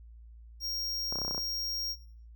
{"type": "tone", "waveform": "square", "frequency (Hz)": 5580, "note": "F8", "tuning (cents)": -2, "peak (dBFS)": -33, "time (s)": [0.6, 1.96], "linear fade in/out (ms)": 50}
{"type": "clicks", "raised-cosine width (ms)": 1, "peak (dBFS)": -25, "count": 9, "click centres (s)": [1.125, 1.157, 1.187, 1.217, 1.249, 1.28, 1.31, 1.347, 1.379]}
{"effects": ["noise-tail reverb RT60 0.5 s tail -18 dB re dry", "added 57 Hz sine -48 dBFS peak until 2.35 s"]}